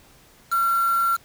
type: tone with quantisation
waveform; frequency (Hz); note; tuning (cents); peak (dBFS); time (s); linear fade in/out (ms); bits
sine; 1366; F6; -39; -18; 0.51-1.17; 20; 5
effects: pink hiss -53 dBFS RMS until 1.24 s